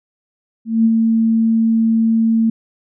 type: tone with ADSR envelope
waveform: sine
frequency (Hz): 225.4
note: A3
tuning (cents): +42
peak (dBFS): -8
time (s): 0.65-2.5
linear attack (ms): 200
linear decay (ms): 42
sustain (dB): -3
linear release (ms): 5
effects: none